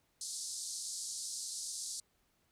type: band-pass noise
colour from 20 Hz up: white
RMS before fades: -42 dBFS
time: 0.21-2 s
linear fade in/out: 2 ms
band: 4200 to 9600 Hz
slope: 48 dB/octave
effects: pink hiss -75 dBFS RMS until 2.51 s